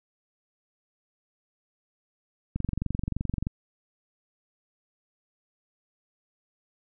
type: click train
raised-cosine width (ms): 5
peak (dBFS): -16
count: 22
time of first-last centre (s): 2.56-3.469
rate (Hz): 23.1
effects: none